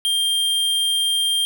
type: tone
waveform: square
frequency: 3192 Hz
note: G7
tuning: 31 cents sharp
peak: -18 dBFS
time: 0.05-1.45 s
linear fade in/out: 0 ms
effects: none